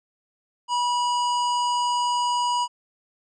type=harmonic tone with a mistuned harmonic; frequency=973 Hz; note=B5; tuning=26 cents flat; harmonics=1 / 3 / 5 / 7 / 9; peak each=-21 / -31 / -35 / -38 / -40 dBFS; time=0.68-2.68 s; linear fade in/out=50 ms; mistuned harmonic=9; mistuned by=-70 cents; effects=none